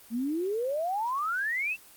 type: exponential sweep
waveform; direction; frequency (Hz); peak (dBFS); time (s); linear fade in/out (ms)
sine; up; 220 to 2754; -27; 0.1-1.77; 50
effects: white hiss -53 dBFS RMS until 1.96 s + Opus 24 kbps